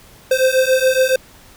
square beating tone pair, 516 / 523.1 Hz, C5 / C5, -24 / -1 cents, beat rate 7.1 Hz, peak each -16 dBFS, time 0.31-1.16 s, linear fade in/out 5 ms, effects pink hiss -45 dBFS RMS until 1.56 s

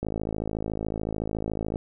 click train, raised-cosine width 2 ms, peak -16 dBFS, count 94, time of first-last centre 0.03-1.759 s, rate 53.8 Hz, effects none

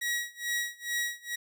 sawtooth tone with tremolo, 1911 Hz, A#6, 43 cents sharp, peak -24 dBFS, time 0.01-1.36 s, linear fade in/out 10 ms, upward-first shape sine, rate 2.3 Hz, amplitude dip 95%, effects none

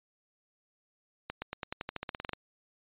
accelerating click train, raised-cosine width 0.3 ms, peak -19 dBFS, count 15, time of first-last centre 1.3-2.333 s, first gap 120 ms, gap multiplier 0.92, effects resampled to 8000 Hz

